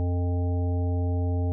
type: harmonic tone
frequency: 88.3 Hz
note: F2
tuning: 20 cents sharp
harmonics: 1 / 3 / 5 / 7 / 9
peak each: -23 / -33 / -37 / -40 / -42 dBFS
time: 0-1.52 s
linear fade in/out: 0 ms
effects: none